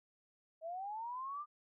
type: linear sweep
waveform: sine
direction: up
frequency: 630 to 1213 Hz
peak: -40 dBFS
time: 0.61-1.46 s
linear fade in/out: 50 ms
effects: none